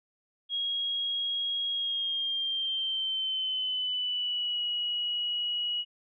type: tone with pitch glide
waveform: sine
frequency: 3287 to 2912 Hz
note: G#7 to F#7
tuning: -19 to -28 cents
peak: -28 dBFS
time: 0.49-5.85 s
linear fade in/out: 50 ms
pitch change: -209 cents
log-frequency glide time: 1.71-4.62 s
effects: none

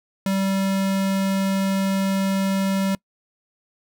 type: tone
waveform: square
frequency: 193.8 Hz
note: G3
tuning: 20 cents flat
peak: -20 dBFS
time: 0.26-2.95 s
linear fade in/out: 2 ms
effects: noise-tail reverb RT60 0.1 s tail -25 dB re dry

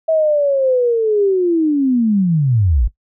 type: linear sweep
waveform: sine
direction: down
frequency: 650 to 46.25 Hz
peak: -11 dBFS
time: 0.08-2.88 s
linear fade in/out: 10 ms
effects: noise-tail reverb RT60 0.1 s tail -17 dB re dry

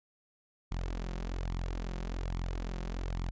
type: tone with flanger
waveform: sawtooth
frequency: 43.65 Hz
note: F1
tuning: in tune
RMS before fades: -36 dBFS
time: 0.71-3.31 s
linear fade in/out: 10 ms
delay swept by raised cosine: 0.89 to 5.59 ms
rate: 1.2 Hz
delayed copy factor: +0.6
effects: resampled to 16000 Hz

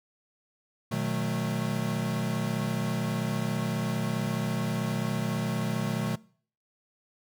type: chord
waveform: square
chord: B dominant seventh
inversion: none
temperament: equal with one note detuned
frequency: 121.77 / 155.56 / 185 / 220 Hz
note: B2 / D#3 / F#3 / A3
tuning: -24 / 0 / 0 / 0 cents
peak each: -34 dBFS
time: 0.91-6.16 s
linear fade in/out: 10 ms
effects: noise-tail reverb RT60 0.5 s tail -22 dB re dry

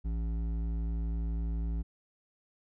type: tone with hard clipping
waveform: sine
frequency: 56 Hz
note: A1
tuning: 31 cents sharp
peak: -32 dBFS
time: 0.04-1.83 s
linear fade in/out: 20 ms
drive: 10 dB
effects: none

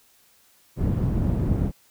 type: low-pass noise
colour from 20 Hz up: white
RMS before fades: -23 dBFS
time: 0.76-1.72 s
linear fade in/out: 50 ms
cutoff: 160 Hz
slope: 12 dB/octave
effects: white hiss -59 dBFS RMS until 1.9 s

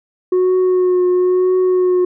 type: tone with vibrato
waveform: sine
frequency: 365.3 Hz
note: F#4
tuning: 22 cents flat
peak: -8 dBFS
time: 0.32-2.05 s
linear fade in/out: 5 ms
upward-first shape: triangle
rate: 1 Hz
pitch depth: 24 cents each way
effects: tanh soft clip ceiling -10 dBFS

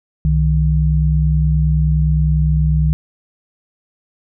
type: tone pair together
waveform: sine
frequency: 65 / 154.6 Hz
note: C2 / D#3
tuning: -11 / -11 cents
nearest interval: octave + minor third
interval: 1500 cents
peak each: -14 dBFS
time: 0.25-2.93 s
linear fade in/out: 0 ms
effects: none

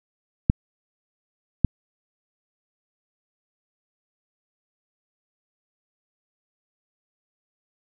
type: clicks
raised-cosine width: 5 ms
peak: -3 dBFS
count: 2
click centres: 0.499 / 1.647 s
effects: none

